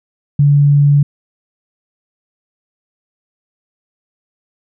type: tone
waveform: sine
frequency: 143.7 Hz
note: D3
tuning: 37 cents flat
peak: -6 dBFS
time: 0.39-1.03 s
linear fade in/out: 5 ms
effects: none